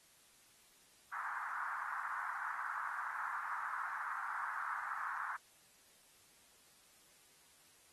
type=band-pass noise; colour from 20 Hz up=white; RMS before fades=-42 dBFS; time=1.12-5.37 s; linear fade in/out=10 ms; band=930 to 1600 Hz; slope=48 dB/octave; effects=white hiss -66 dBFS RMS until 7.92 s + AAC 32 kbps